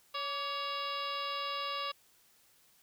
harmonic tone with a mistuned harmonic, 559 Hz, C#5, 14 cents sharp, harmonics 1 / 2 / 3 / 4 / 5 / 6 / 7 / 8 / 9, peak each -44 / -37 / -49 / -48 / -42 / -46 / -44 / -51 / -47 dBFS, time 0.14-1.92 s, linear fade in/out 10 ms, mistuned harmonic 2, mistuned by +53 cents, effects white hiss -66 dBFS RMS until 2.82 s

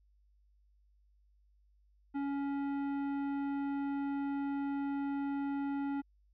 triangle tone with tanh clipping, 279.9 Hz, C#4, 17 cents sharp, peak -35 dBFS, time 2.14-6.02 s, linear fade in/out 20 ms, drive 17 dB, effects added 50 Hz sine -65 dBFS peak until 6.33 s

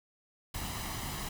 pink noise with comb filter, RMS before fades -38 dBFS, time 0.54-1.29 s, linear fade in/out 5 ms, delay 1 ms, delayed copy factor +0.55, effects none

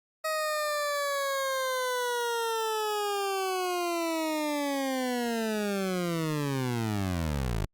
20% pulse linear sweep, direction down, 633 to 47.3 Hz, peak -23 dBFS, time 0.24-7.66 s, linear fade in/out 10 ms, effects Opus 48 kbps

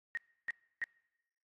sine tone bursts, 1864.7 Hz, A#6, in tune, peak -34 dBFS, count 3, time 0.15-0.839 s, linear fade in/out 0 ms, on 23 ms, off 310 ms, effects noise-tail reverb RT60 1.0 s tail -24 dB re dry + AAC 32 kbps

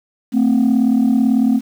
sine tone pair together, 223.7 / 261.8 Hz, A3 / C4, +29 / +1 cents, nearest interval minor third, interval 272 cents, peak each -12 dBFS, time 0.32-1.61 s, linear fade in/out 50 ms, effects tanh soft clip ceiling -8 dBFS + 7-bit

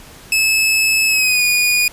sawtooth tone with pitch glide, 2600 to 2454 Hz, E7 to D#7, -24 to -25 cents, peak -9 dBFS, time 0.32-1.88 s, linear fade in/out 2 ms, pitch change -101 cents, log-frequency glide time 1.07-1.43 s, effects pink hiss -40 dBFS RMS until 1.92 s + resampled to 32000 Hz

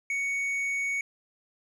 sine tone with tanh clipping, 2229 Hz, C#7, 9 cents sharp, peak -28 dBFS, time 0.1-1.01 s, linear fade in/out 2 ms, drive 6 dB, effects none

